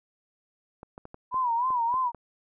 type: clicks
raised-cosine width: 1 ms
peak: -28 dBFS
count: 8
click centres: 0.831 / 0.979 / 1.054 / 1.144 / 1.343 / 1.705 / 1.941 / 2.147 s
type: tone with vibrato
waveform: sine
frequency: 978 Hz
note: B5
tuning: 17 cents flat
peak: -23 dBFS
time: 1.31-2.12 s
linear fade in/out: 50 ms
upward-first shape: sine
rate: 3.3 Hz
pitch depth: 110 cents each way
effects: none